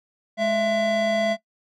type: tone pair together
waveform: square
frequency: 210.6 / 668.6 Hz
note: G#3 / E5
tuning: +24 / +24 cents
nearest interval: octave + minor sixth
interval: 2000 cents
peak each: -28 / -21 dBFS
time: 0.37-1.37 s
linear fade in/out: 50 ms
effects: noise-tail reverb RT60 0.1 s tail -18 dB re dry + low-pass 4000 Hz 12 dB/octave